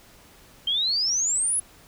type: exponential sweep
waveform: sine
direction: up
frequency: 3118 to 10810 Hz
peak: -21 dBFS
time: 0.67-1.6 s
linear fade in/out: 5 ms
effects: pink hiss -52 dBFS RMS until 1.87 s